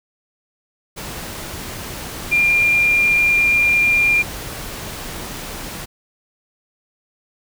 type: tone in noise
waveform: sine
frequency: 2397 Hz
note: D7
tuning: 35 cents sharp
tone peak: -12 dBFS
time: 2.31-4.23 s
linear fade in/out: 20 ms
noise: pink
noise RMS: -30 dBFS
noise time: 0.96-5.86 s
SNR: +15 dB
effects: none

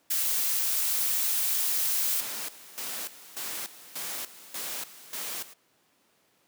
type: noise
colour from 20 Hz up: blue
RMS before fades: -27 dBFS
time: 0.1-2.21 s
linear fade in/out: 10 ms
type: noise with tremolo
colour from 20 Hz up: white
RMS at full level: -35 dBFS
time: 2.19-5.54 s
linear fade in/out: 10 ms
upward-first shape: square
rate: 1.7 Hz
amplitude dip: 80%
effects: pink hiss -67 dBFS RMS until 6.47 s + high-pass 200 Hz 12 dB/octave

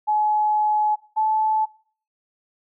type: tone pair in turn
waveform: sine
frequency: 849 / 868.3 Hz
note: G#5 / A5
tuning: +38 / -23 cents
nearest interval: unison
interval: 39 cents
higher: second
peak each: -17 dBFS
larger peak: neither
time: 0.07-0.96 / 1.16-1.66 s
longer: first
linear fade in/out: 20 ms
effects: noise-tail reverb RT60 0.5 s tail -21 dB re dry

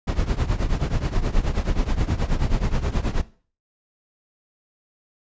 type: noise with tremolo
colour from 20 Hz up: brown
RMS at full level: -18 dBFS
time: 0.07-3.22 s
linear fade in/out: 10 ms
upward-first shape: triangle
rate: 9.4 Hz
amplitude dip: 90%
effects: noise-tail reverb RT60 0.4 s tail -17 dB re dry + resampled to 16000 Hz

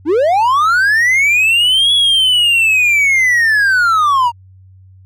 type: linear two-way sweep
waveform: triangle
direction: up then down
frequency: 274.1 to 3392 to 920 Hz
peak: -7 dBFS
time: 0.05-4.32 s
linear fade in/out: 50 ms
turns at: 1.93 s
effects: added 94 Hz sine -39 dBFS peak until 5.05 s

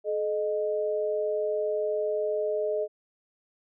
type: tone pair together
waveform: sine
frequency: 428.7 / 616.2 Hz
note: A4 / D#5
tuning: -45 / -17 cents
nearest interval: tritone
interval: 628 cents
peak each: -28 dBFS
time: 0.04-2.88 s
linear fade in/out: 50 ms
effects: none

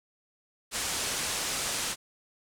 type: low-pass noise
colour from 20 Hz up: white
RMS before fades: -32 dBFS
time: 0.71-1.96 s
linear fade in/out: 50 ms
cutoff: 9500 Hz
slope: 24 dB/octave
effects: none

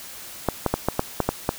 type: clicks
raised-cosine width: 1 ms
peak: -5 dBFS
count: 8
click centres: 0.487 / 0.663 / 0.74 / 0.886 / 0.994 / 1.203 / 1.29 / 1.491 s
effects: white hiss -39 dBFS RMS until 1.58 s

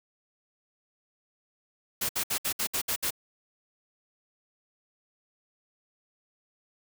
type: noise bursts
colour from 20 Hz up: white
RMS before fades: -29 dBFS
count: 8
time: 2.01-3.107 s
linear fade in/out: 10 ms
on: 82 ms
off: 63 ms
effects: none

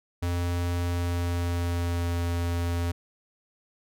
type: tone with pitch glide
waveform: square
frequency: 87.31 to 86.06 Hz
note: F2 to F2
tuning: 0 to -25 cents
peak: -26 dBFS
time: 0.22-2.92 s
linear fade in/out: 10 ms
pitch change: -25 cents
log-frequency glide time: 0.85-2.2 s
effects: none

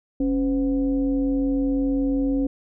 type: tone with frequency modulation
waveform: sine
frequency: 275.8 Hz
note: C#4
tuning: 9 cents flat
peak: -19 dBFS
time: 0.2-2.47 s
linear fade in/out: 5 ms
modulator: 233 Hz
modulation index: 0.57
effects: none

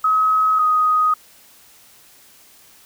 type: tone pair in turn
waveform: sine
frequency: 1275 / 1250.2 Hz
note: D#6 / D#6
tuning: +42 / +8 cents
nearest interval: unison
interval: 34 cents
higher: first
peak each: -13 dBFS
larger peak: neither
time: 0.04-0.59 / 0.59-1.14 s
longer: neither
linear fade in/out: 5 ms
effects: white hiss -49 dBFS RMS until 2.85 s

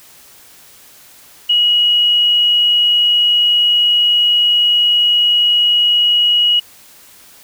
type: tone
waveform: sine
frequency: 2905 Hz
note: F#7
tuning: 32 cents flat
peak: -9 dBFS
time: 1.49-6.6 s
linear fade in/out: 10 ms
effects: white hiss -43 dBFS RMS until 7.43 s

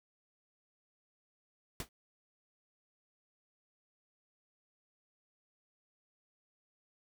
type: noise with exponential decay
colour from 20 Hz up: pink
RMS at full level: -36 dBFS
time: 1.8-1.89 s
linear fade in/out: 2 ms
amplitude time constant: 19 ms
effects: none

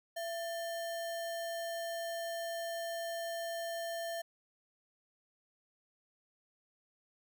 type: tone with sample-and-hold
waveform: sine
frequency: 672 Hz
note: E5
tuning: 33 cents sharp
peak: -36 dBFS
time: 0.16-4.22 s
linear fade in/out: 10 ms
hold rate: 2450 Hz
effects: none

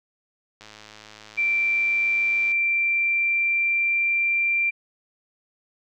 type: click train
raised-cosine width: 0.2 ms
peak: -26 dBFS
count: 205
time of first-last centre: 0.61-2.517 s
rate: 107 Hz
type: tone with pitch glide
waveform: sine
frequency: 2349 to 2365 Hz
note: D7 to D7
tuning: 0 to +12 cents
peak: -19 dBFS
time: 1.37-4.71 s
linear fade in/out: 20 ms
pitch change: +12 cents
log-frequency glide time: 1.49-4.49 s
effects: none

